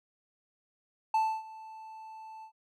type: tone with ADSR envelope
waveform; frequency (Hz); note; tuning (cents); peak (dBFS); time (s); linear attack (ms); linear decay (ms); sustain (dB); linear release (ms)
triangle; 880; A5; 0; -21; 1.14-2.52; 4; 280; -21; 85
effects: none